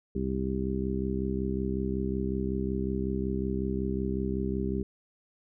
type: harmonic tone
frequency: 65.41 Hz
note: C2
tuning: in tune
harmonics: 1 / 2 / 3 / 4 / 5 / 6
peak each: -34 / -38 / -32 / -37 / -37 / -34 dBFS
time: 0.15-4.83 s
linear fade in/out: 5 ms
effects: none